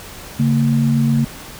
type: tone pair together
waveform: sine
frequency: 140 / 228.1 Hz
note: C#3 / A#3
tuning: +18 / -37 cents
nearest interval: minor sixth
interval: 845 cents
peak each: -15 dBFS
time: 0.39-1.25 s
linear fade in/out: 10 ms
effects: pink hiss -35 dBFS RMS until 1.59 s